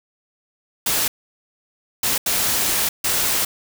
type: noise bursts at uneven times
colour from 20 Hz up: white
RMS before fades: -20 dBFS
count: 4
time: 0.86-1.08 / 2.03-2.18 / 2.26-2.89 / 3.04-3.45 s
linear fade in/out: 5 ms
effects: none